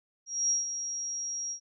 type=tone with ADSR envelope; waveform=sine; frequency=5650 Hz; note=F8; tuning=19 cents sharp; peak=-23 dBFS; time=0.26-1.6 s; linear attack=240 ms; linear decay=150 ms; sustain=-9 dB; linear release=87 ms; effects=none